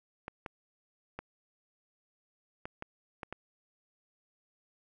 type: clicks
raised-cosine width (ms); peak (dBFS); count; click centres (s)
0.5; -24; 7; 0.281 / 0.462 / 1.19 / 2.655 / 2.824 / 3.232 / 3.326
effects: none